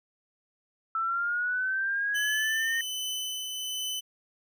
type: linear sweep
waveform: sine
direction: up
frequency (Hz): 1318.5 to 1852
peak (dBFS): -26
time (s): 0.95-2.81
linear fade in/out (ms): 2
type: tone with tremolo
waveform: sawtooth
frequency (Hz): 3021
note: F#7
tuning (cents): +35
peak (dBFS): -27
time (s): 2.14-4.01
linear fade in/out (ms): 20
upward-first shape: triangle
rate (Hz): 1.3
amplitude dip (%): 35
effects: none